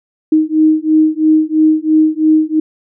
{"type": "beating tone pair", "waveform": "sine", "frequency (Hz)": [310.8, 313.8], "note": ["D#4", "D#4"], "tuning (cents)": [-2, 15], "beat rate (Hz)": 3, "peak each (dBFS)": -11, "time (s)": [0.32, 2.6], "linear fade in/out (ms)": 5, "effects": []}